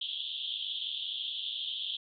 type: band-pass noise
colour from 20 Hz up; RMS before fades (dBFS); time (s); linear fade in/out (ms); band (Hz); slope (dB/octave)
pink; -37; 0.01-1.97; 5; 3100 to 3600; 96
effects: none